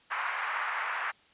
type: band-pass noise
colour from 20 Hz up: pink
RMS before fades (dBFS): -33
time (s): 0.1-1.12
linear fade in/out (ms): 20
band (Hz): 960 to 2100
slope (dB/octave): 24
effects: white hiss -61 dBFS RMS until 1.33 s + resampled to 8000 Hz

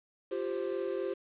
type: chord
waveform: triangle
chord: F suspended second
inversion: none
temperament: just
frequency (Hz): 349.2 / 392.9 / 523.8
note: F4 / G4 / C5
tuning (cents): 0 / +4 / +2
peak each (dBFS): -35 / -33 / -35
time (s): 0.31-1.14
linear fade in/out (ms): 10
effects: resampled to 8000 Hz + 9-bit

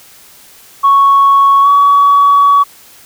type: tone with pitch glide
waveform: sine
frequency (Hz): 1108.7 to 1131.3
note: C#6 to C#6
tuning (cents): 0 to +35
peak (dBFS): -3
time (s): 0.83-2.64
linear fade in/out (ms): 20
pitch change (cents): +35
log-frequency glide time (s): 1.62-1.68
effects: tanh soft clip ceiling 0 dBFS + white hiss -40 dBFS RMS until 3.05 s

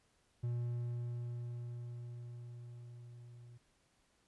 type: tone with level ramp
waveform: triangle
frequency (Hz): 120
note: B2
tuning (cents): -49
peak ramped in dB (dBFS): -32 to -51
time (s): 0.43-3.58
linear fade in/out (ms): 10
effects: pink hiss -74 dBFS RMS until 4.27 s + resampled to 24000 Hz

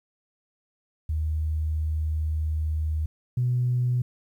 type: tone pair in turn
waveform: sine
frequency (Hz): 77.78 / 123.75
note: D#2 / B2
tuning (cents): 0 / +4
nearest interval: minor sixth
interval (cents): 804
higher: second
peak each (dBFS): -23 / -20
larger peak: second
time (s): 1.09-3.06 / 3.37-4.02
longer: first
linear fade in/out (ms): 5
effects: tanh soft clip ceiling -16 dBFS + 10-bit

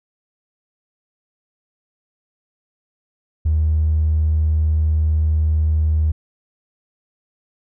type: tone with tanh clipping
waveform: triangle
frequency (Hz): 77.78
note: D#2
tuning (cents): 0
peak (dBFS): -13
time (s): 3.45-6.12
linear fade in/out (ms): 10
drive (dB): 1
effects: none

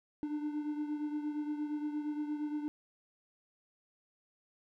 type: beating tone pair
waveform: triangle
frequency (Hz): 297.1 / 305.7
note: D4 / D#4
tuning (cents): +20 / -30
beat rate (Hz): 8.6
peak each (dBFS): -33 / -40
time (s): 0.23-2.68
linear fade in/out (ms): 0
effects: none

